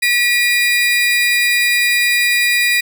35% pulse tone pair together, 1941.2 / 2424 Hz, B6 / D#7, -30 / -46 cents, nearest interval major third, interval 384 cents, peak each -13 dBFS, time 0.02-2.81 s, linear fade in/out 10 ms, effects none

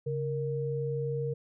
sine tone pair together, 138.6 / 466.2 Hz, C#3 / A#4, 0 / 0 cents, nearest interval octave + major sixth, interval 2100 cents, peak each -32 / -32 dBFS, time 0.06-1.34 s, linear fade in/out 10 ms, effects none

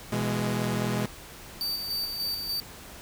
sawtooth chord, E major, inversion second, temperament equal with one note detuned, 123.47 / 167.69 / 207.7 Hz, B2 / E3 / G#3, 0 / +30 / 0 cents, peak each -26 / -30 / -25 dBFS, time 0.12-1.06 s, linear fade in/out 5 ms
45% pulse tone with tremolo, 4618 Hz, D8, 30 cents flat, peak -27 dBFS, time 1.61-2.6 s, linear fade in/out 0 ms, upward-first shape square, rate 3.4 Hz, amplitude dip 40%
effects pink hiss -45 dBFS RMS until 3.01 s

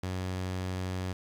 sawtooth tone, 92.5 Hz, F#2, in tune, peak -28 dBFS, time 0.03-1.13 s, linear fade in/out 5 ms, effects low-pass 9000 Hz 12 dB/octave + 9-bit

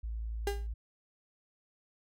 sine tone, 55.6 Hz, A1, 19 cents sharp, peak -34 dBFS, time 0.03-0.74 s, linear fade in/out 10 ms
35% pulse tone with exponential decay, 402.7 Hz, G4, 47 cents sharp, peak -26 dBFS, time 0.47-0.67 s, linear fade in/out 2 ms, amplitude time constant 43 ms
effects MP3 64 kbps

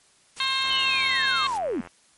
white noise, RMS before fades -40 dBFS, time 0.36-1.58 s, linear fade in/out 10 ms
harmonic tone, 531 Hz, C5, 25 cents sharp, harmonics 2 / 3 / 4 / 5 / 6 / 7 / 8, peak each -29 / -33 / -32 / -31 / -31 / -28 / -30 dBFS, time 0.4-1.47 s, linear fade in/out 2 ms
click train, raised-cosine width 0.5 ms, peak -26 dBFS, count 109, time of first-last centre 0.64-1.873 s, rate 87.6 Hz
sine linear sweep, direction down, 3136 to 200 Hz, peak -24 dBFS, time 0.7-1.81 s, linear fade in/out 5 ms
effects white hiss -59 dBFS RMS until 2.17 s + MP3 48 kbps

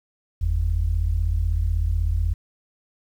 sine tone pair together, 46.39 / 82.5 Hz, F#1 / E2, +5 / +2 cents, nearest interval minor seventh, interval 997 cents, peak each -21 dBFS, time 0.41-2.34 s, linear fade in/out 10 ms, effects tanh soft clip ceiling -12 dBFS + 9-bit

